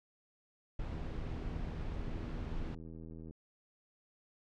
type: noise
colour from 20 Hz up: brown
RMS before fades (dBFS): -40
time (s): 0.79-2.75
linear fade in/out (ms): 5
type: click train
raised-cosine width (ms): 3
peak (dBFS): -37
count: 193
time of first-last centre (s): 0.93-3.309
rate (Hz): 80.7
effects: low-pass 4000 Hz 12 dB/octave